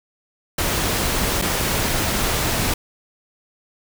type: noise with dropouts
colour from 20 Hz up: pink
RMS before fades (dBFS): -21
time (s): 0.58-2.74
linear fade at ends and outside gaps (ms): 5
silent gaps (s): 1.417-1.421
effects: none